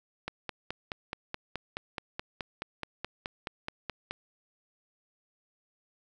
click train, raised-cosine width 0.3 ms, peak -18 dBFS, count 19, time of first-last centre 0.28-4.11 s, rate 4.7 Hz, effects none

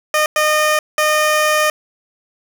15% pulse tone bursts at uneven times, 611 Hz, D#5, 32 cents flat, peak -6 dBFS, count 3, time 0.14-0.26 / 0.36-0.79 / 0.98-1.7 s, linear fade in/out 2 ms, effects 8-bit

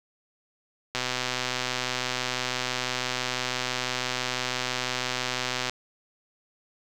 click train, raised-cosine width 0.2 ms, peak -10 dBFS, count 599, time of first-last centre 0.95-5.696 s, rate 126 Hz, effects 8-bit

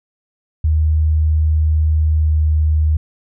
sine tone with pitch glide, 77.78 to 77.24 Hz, D#2 to D#2, 0 to -12 cents, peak -11 dBFS, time 0.64-2.97 s, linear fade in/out 5 ms, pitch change -12 cents, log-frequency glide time 2.22-2.3 s, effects none

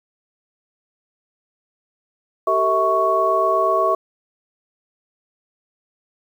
sine tone cluster, 387.4 / 455.7 / 648 / 1111 Hz, G4 / A#4 / E5 / C#6, -20 / -39 / -30 / +4 cents, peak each -23 / -26 / -19 / -18 dBFS, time 2.47-3.95 s, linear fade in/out 5 ms, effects 8-bit

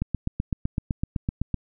click train, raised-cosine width 5 ms, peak -12 dBFS, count 13, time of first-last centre 0.02-1.543 s, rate 7.88 Hz, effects none

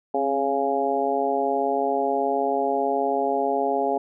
harmonic tone with a mistuned harmonic, 138.59 Hz, C#3, in tune, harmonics 2 / 3 / 4 / 5 / 6, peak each -30 / -26 / -28 / -25 / -27 dBFS, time 0.14-3.98 s, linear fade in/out 5 ms, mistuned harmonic 2, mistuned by -42 cents, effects none

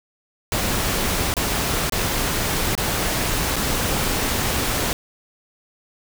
pink noise with dropouts, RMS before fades -22 dBFS, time 0.52-4.93 s, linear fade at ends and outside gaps 1 ms, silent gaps 1.34-1.367 / 1.897-1.922 / 2.752-2.777 / 3.559-3.564 s, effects none

